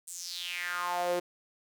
sawtooth tone with high-pass filter sweep, 176.9 Hz, F3, 23 cents sharp, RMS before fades -34 dBFS, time 0.07-1.2 s, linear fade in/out 10 ms, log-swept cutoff 8700 to 410 Hz, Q 4.8, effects none

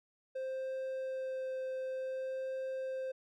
triangle tone with vibrato, 523.3 Hz, C5, in tune, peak -34 dBFS, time 0.35-3.12 s, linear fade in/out 10 ms, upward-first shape sine, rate 0.55 Hz, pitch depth 8 cents each way, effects none

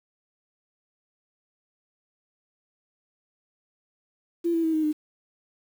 sine tone with pitch steps, 340 / 330.7 / 321.7 / 312.9 / 304.3 Hz, F4 / E4 / E4 / D#4 / D#4, -46 / +6 / -42 / +10 / -38 cents, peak -21 dBFS, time 4.44-4.93 s, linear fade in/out 20 ms, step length 98 ms, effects 8-bit

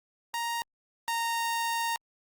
sawtooth tone pair in turn, 934 / 925.4 Hz, A#5 / A#5, +3 / -13 cents, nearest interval unison, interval 16 cents, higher first, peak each -26 / -24 dBFS, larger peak second, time 0.34-0.62 / 1.08-1.96 s, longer second, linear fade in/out 0 ms, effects Opus 48 kbps

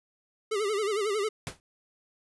square tone with vibrato, 415.3 Hz, G#4, in tune, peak -27 dBFS, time 0.51-1.29 s, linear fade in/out 10 ms, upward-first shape sine, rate 11 Hz, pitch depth 110 cents each way
pink noise with exponential decay, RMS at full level -31 dBFS, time 1.47-1.6 s, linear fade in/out 0 ms, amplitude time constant 27 ms
effects resampled to 24000 Hz

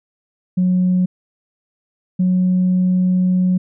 sine tone pair in turn, 182.4 / 183.11 Hz, F#3 / F#3, -24 / -18 cents, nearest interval unison, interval 6 cents, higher second, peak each -11 / -11 dBFS, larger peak neither, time 0.57-1.06 / 2.19-3.58 s, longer second, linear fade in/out 10 ms, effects tanh soft clip ceiling -9 dBFS

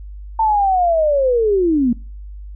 sine linear sweep, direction down, 901 to 227.2 Hz, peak -12 dBFS, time 0.39-1.93 s, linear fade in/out 5 ms, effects noise-tail reverb RT60 0.4 s tail -24 dB re dry + added 50 Hz sine -30 dBFS peak until 2.55 s

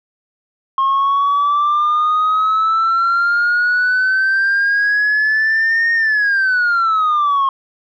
sine exponential two-way sweep, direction up then down, 1073 to 1851 to 1073 Hz, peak -10 dBFS, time 0.78-7.49 s, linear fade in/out 2 ms, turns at 5.93 s, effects tanh soft clip ceiling -10 dBFS

